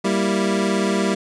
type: chord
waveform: 25% pulse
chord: E diminished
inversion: first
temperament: equal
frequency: 196 / 233.1 / 329.6 Hz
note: G3 / Bb3 / E4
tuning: 0 / 0 / 0 cents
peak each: -16 / -21 / -21 dBFS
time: 0.04-1.15 s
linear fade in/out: 10 ms
effects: resampled to 22050 Hz